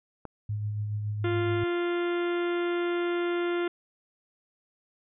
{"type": "click", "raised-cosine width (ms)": 1, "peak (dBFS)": -24, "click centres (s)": 0.253}
{"type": "tone with tremolo", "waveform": "sine", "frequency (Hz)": 104.9, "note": "G#2", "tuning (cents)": 18, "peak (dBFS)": -27, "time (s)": [0.49, 1.64], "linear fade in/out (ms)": 5, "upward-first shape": "sine", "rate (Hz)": 7.1, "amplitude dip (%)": 30}
{"type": "harmonic tone", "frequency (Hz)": 348.3, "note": "F4", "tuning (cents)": -5, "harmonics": [1, 2, 3, 4, 5, 6, 7, 8, 9, 10], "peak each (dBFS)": [-26, -39, -42, -37, -44, -42, -49, -47, -50, -48], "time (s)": [1.24, 3.68], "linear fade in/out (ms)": 5}
{"effects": []}